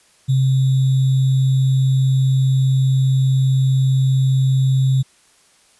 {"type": "tone with sample-and-hold", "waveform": "sine", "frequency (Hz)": 132.4, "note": "C3", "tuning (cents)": 21, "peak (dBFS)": -12, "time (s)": [0.28, 5.03], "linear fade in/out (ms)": 20, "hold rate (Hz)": 3675, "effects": ["white hiss -54 dBFS RMS until 5.79 s", "resampled to 24000 Hz"]}